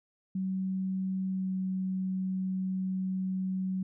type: tone with pitch glide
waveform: sine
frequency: 189 to 187.8 Hz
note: F#3 to F#3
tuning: +37 to +26 cents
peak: -29 dBFS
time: 0.35-3.83 s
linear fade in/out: 5 ms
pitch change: -11 cents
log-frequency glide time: 1.29-1.53 s
effects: none

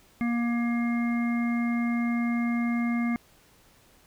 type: harmonic tone with a mistuned harmonic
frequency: 236.3 Hz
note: A#3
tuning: 24 cents sharp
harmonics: 1 / 3 / 5 / 7 / 9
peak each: -24 / -39 / -40 / -44 / -36 dBFS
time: 0.21-3.16 s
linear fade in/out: 0 ms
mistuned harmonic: 7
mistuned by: +17 cents
effects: pink hiss -59 dBFS RMS until 4.06 s

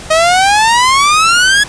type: exponential sweep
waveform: sawtooth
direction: up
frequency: 622.3 to 1700 Hz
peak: -3 dBFS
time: 0.1-1.64 s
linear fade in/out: 10 ms
effects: pink hiss -29 dBFS RMS until 1.68 s + resampled to 22050 Hz

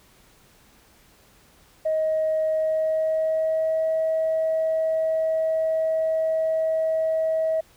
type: tone with pitch glide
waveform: sine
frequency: 630 to 640.6 Hz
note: D#5 to E5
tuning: +21 to -50 cents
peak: -19 dBFS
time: 1.85-7.61 s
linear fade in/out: 10 ms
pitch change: +29 cents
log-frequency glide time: 2.48-3.87 s
effects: tanh soft clip ceiling -16 dBFS + pink hiss -56 dBFS RMS until 7.76 s

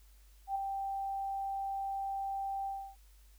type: tone with ADSR envelope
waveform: sine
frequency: 784 Hz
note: G5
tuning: in tune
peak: -29 dBFS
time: 0.47-2.96 s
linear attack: 84 ms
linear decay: 6 ms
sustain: -5 dB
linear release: 300 ms
effects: added 50 Hz sine -57 dBFS peak until 3.38 s + white hiss -68 dBFS RMS until 3.38 s

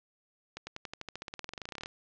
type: accelerating click train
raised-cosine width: 0.2 ms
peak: -22 dBFS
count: 25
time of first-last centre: 0.57-1.859 s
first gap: 100 ms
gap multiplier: 0.94
effects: low-pass 6000 Hz 12 dB/octave

